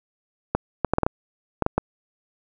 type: clicks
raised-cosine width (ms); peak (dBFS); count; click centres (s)
1; -5; 9; 0.55 / 0.847 / 0.936 / 0.984 / 1.033 / 1.065 / 1.623 / 1.664 / 1.78
effects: none